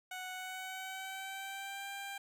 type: tone with pitch glide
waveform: 15% pulse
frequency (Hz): 740 to 793.1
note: F#5 to G5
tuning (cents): 0 to +20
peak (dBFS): -35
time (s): 0.11-2.18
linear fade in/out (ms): 5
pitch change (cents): +120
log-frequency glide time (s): 0.33-1.89
effects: none